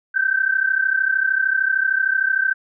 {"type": "tone pair together", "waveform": "sine", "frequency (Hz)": [1534.8, 1568], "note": ["G6", "G6"], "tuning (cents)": [-37, 0], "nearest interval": "unison", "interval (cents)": 37, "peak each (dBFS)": -19, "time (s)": [0.14, 2.54], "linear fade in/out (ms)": 20, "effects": []}